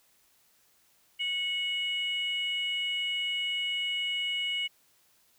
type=tone pair together; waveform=sine; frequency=2205 / 2916 Hz; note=C#7 / F#7; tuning=-10 / -26 cents; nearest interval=perfect fourth; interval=484 cents; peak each=-32 / -29 dBFS; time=1.19-4.68 s; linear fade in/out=20 ms; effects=tanh soft clip ceiling -23 dBFS + white hiss -66 dBFS RMS until 5.38 s